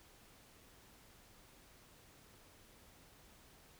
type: silence
effects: pink hiss -63 dBFS RMS until 3.79 s